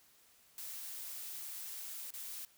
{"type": "noise with dropouts", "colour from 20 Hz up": "blue", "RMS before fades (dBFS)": -45, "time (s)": [0.58, 2.45], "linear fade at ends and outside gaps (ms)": 1, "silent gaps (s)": [2.106, 2.138], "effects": ["white hiss -66 dBFS RMS until 2.57 s"]}